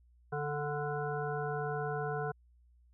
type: harmonic tone with a mistuned harmonic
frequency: 146.83 Hz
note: D3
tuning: in tune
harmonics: 1 / 3 / 5 / 7 / 9 / 10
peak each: -38 / -37 / -39 / -45 / -46 / -43 dBFS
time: 0.32-2.32 s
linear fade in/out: 10 ms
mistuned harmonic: 9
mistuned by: +32 cents
effects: added 60 Hz sine -61 dBFS peak until 2.93 s